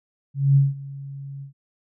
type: tone with ADSR envelope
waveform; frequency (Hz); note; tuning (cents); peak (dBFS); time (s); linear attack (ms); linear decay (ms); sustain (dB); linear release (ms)
sine; 138.59; C#3; 0; -11; 0.34-1.53; 220; 180; -21; 110
effects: none